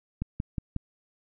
click train, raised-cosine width 5 ms, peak -17 dBFS, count 4, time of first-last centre 0.22-0.763 s, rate 5.52 Hz, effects none

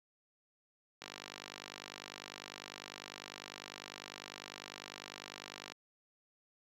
click train, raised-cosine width 0.2 ms, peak -26 dBFS, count 236, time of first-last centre 1.02-5.72 s, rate 50 Hz, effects high-pass 100 Hz 12 dB/octave + 11-bit

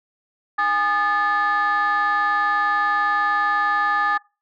sine tone cluster, 825 / 1222 / 1734 Hz, G#5 / D#6 / A6, -12 / -32 / -26 cents, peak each -22 / -19 / -20 dBFS, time 0.58-4.18 s, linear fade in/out 10 ms, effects noise-tail reverb RT60 0.3 s tail -24 dB re dry + tanh soft clip ceiling -13 dBFS

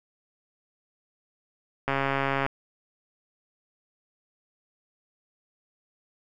click train, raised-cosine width 0.5 ms, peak -11 dBFS, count 81, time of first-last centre 1.88-2.464 s, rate 137 Hz, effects none

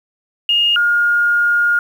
sine tone pair in turn, 2844 / 1422 Hz, F7 / F6, +31 / +31 cents, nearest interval octave, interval 1200 cents, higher first, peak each -11 dBFS, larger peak neither, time 0.49-0.76 / 0.76-1.79 s, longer second, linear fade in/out 2 ms, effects 7-bit

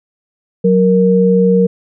sine tone pair together, 185 / 466.7 Hz, F#3 / A#4, 0 / +2 cents, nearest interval octave + major third, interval 1602 cents, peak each -10 dBFS, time 0.64-1.67 s, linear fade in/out 10 ms, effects none

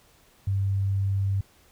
sine tone, 98 Hz, G2, in tune, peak -22 dBFS, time 0.47-1.41 s, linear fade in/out 5 ms, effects pink hiss -59 dBFS RMS until 1.71 s

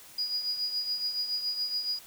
sine tone with tremolo, 4900 Hz, D#8, 27 cents flat, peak -25 dBFS, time 0.18-1.99 s, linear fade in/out 5 ms, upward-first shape triangle, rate 7.1 Hz, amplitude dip 70%, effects tanh soft clip ceiling -23 dBFS + white hiss -51 dBFS RMS until 2.06 s

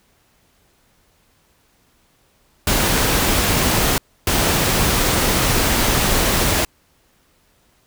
pink noise bursts at uneven times, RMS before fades -17 dBFS, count 2, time 2.67-3.98 / 4.27-6.65 s, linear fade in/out 2 ms, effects pink hiss -59 dBFS RMS until 7.86 s

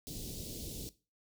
pink band-stop noise, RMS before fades -43 dBFS, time 0.07-0.89 s, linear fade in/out 0 ms, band 460 to 3700 Hz, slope 24 dB/octave, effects noise-tail reverb RT60 0.3 s tail -17 dB re dry

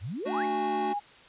sine exponential sweep, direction up, 77.78 to 2372 Hz, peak -32 dBFS, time 0-0.46 s, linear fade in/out 50 ms
square chord, D major, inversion second, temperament equal, 220 / 293.7 / 370 Hz, A3 / D4 / F#4, 0 / 0 / 0 cents, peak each -37 / -38 / -33 dBFS, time 0.25-0.94 s, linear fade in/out 20 ms
sine tone with vibrato, 820 Hz, G#5, 22 cents flat, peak -28 dBFS, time 0.33-1 s, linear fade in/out 20 ms, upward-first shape triangle, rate 9.4 Hz, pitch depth 11 cents each way
effects white hiss -53 dBFS RMS until 1.28 s + resampled to 8000 Hz

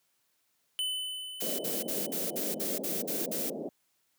square tone with exponential decay, 3016 Hz, F#7, 32 cents sharp, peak -29 dBFS, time 0.79-2.73 s, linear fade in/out 0 ms, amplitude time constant 420 ms
blue noise bursts, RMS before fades -34 dBFS, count 9, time 1.4-3.502 s, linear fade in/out 10 ms, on 190 ms, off 49 ms
white band-pass noise, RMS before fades -38 dBFS, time 1.42-3.69 s, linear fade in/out 2 ms, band 170 to 630 Hz, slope 48 dB/octave
effects white hiss -74 dBFS RMS until 4.18 s + high-pass 80 Hz 12 dB/octave

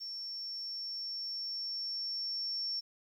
sine tone with level ramp, 5450 Hz, F8, 43 cents flat, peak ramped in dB -39 to -33 dBFS, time 0-2.81 s, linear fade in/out 20 ms, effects 11-bit

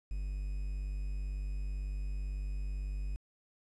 triangle tone with quantisation, 49 Hz, G1, in tune, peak -32 dBFS, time 0.11-3.16 s, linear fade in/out 0 ms, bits 10, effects resampled to 24000 Hz

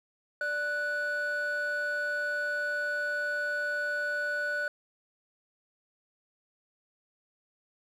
triangle tone pair together, 587.8 / 1480 Hz, D5 / F#6, +1 / 0 cents, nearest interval octave + major third, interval 1599 cents, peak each -33 / -27 dBFS, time 0.41-4.68 s, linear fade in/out 2 ms, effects tanh soft clip ceiling -22 dBFS

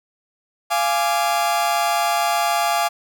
40% pulse chord, D diminished, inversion first, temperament equal with one note detuned, 692 / 830.6 / 1174.7 Hz, F5 / Ab5 / D6, -16 / 0 / 0 cents, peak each -20 / -21 / -23 dBFS, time 0.7-2.89 s, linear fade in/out 20 ms, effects none

